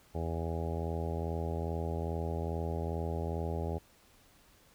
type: harmonic tone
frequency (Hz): 82.41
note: E2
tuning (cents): 0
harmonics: 1 / 2 / 3 / 4 / 5 / 6 / 7 / 8 / 9 / 10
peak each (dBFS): -35 / -40 / -45 / -45 / -41 / -45 / -45 / -48 / -48 / -46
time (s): 0.14-3.79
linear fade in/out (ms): 20
effects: pink hiss -63 dBFS RMS until 4.74 s